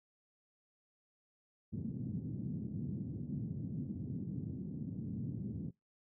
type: band-pass noise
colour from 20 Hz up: pink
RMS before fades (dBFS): -41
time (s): 1.72-5.71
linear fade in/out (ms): 20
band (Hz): 110 to 250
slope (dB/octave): 24
effects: noise-tail reverb RT60 0.2 s tail -25 dB re dry